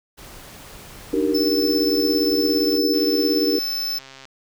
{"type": "noise", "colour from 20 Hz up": "pink", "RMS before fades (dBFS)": -41, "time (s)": [0.17, 2.79], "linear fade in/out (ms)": 20}
{"type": "chord", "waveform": "sine", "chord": "Eb major seventh", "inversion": "third", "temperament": "equal with one note detuned", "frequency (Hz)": [293.7, 311.1, 383.7, 466.2], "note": ["D4", "Eb4", "G4", "Bb4"], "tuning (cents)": [0, 0, -37, 0], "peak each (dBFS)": -23, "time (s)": [1.13, 3.59], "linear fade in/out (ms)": 5}
{"type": "tone", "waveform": "square", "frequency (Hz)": 5274, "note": "E8", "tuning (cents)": 0, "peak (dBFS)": -23, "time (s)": [1.34, 3.99], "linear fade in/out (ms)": 10}
{"type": "click train", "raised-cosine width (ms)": 0.2, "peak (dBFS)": -24, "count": 177, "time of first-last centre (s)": [2.94, 4.253], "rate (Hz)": 134}
{"effects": []}